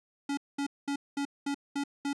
square tone bursts, 282 Hz, C#4, 30 cents sharp, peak -30 dBFS, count 7, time 0.29-2.131 s, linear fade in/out 5 ms, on 83 ms, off 210 ms, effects resampled to 22050 Hz + 11-bit

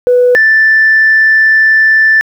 sine tone pair in turn, 493.9 / 1764.2 Hz, B4 / A6, 0 / +4 cents, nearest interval octave + minor seventh, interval 2204 cents, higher second, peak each -3 dBFS, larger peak neither, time 0.07-0.35 / 0.35-2.21 s, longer second, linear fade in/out 0 ms, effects tanh soft clip ceiling 0 dBFS + 7-bit

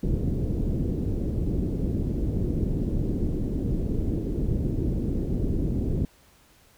pink low-pass noise, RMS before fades -26 dBFS, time 0.03-6.05 s, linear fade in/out 2 ms, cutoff 380 Hz, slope 24 dB/octave, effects pink hiss -58 dBFS RMS until 6.77 s

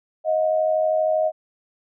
sine tone pair together, 628 / 720.6 Hz, D#5 / F#5, +16 / -46 cents, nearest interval major second, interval 238 cents, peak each -18 / -25 dBFS, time 0.24-1.32 s, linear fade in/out 50 ms, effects none

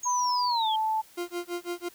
sine linear sweep, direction down, 6645 to 3136 Hz, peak -30 dBFS, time 0.03-0.76 s, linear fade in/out 5 ms
sine tone with pitch glide, 987.8 to 875 Hz, B5 to A5, 0 to -10 cents, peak -24 dBFS, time 0.05-1.02 s, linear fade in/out 20 ms, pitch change -210 cents, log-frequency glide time 0.48-0.66 s
40% pulse tone with tremolo, 349.6 Hz, F4, 2 cents sharp, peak -28 dBFS, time 1.17-1.89 s, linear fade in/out 10 ms, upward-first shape sine, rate 6 Hz, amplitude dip 100%
effects white hiss -55 dBFS RMS until 1.94 s

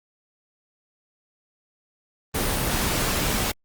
pink noise, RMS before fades -24 dBFS, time 2.34-3.52 s, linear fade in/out 10 ms, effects Opus 24 kbps

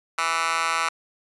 10% pulse tone with high-pass filter, 164.81 Hz, E3, in tune, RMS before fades -24 dBFS, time 0.18-0.89 s, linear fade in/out 5 ms, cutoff 1400 Hz, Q 4.3, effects resampled to 24000 Hz

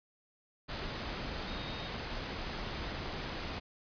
sine tone in noise, 3729 Hz, A#7, in tune, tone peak -48 dBFS, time 1.47-1.89 s, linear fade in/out 20 ms, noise pink, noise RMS -39 dBFS, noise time 0.68-3.6 s, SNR -12 dB, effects resampled to 11025 Hz

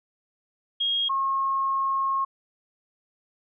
sine tone pair in turn, 3264 / 1082.3 Hz, G#7 / C#6, -31 / -42 cents, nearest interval octave + perfect fifth, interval 1911 cents, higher first, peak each -22 dBFS, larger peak neither, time 0.8-1.09 / 1.09-2.25 s, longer second, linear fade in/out 10 ms, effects none

